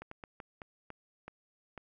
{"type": "slowing click train", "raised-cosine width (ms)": 0.5, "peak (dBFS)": -29, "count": 8, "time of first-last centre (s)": [0.02, 1.777], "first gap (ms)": 94, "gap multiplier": 1.32, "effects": []}